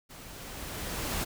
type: noise with level ramp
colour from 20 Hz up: pink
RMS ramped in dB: -48 to -31 dBFS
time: 0.09-1.25 s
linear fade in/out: 20 ms
effects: none